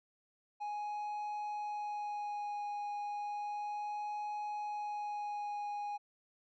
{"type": "tone with vibrato", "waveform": "triangle", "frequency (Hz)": 830.6, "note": "G#5", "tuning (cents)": 0, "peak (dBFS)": -35, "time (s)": [0.6, 5.98], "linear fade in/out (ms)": 20, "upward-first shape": "sine", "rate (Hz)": 0.33, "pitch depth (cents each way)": 12, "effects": ["resampled to 16000 Hz"]}